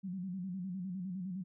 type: tone with vibrato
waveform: sine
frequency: 185 Hz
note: F#3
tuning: in tune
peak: -37 dBFS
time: 0.03-1.44 s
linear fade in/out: 20 ms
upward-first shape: square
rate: 9.8 Hz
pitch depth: 78 cents each way
effects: none